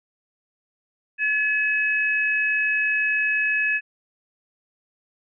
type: tone pair together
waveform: sine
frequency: 1709.3 / 2561 Hz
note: G#6 / D#7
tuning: +49 / +49 cents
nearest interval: perfect fifth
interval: 700 cents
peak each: -22 dBFS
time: 1.18-3.81 s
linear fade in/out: 50 ms
effects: none